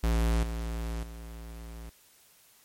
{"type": "tone with level steps", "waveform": "square", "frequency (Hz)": 56.7, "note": "A#1", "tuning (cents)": -47, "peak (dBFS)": [-24, -32, -41], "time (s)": [0.03, 1.9], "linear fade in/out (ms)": 10, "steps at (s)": [0.43, 1.03], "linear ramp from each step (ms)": 2, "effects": ["white hiss -60 dBFS RMS until 2.64 s", "MP3 64 kbps"]}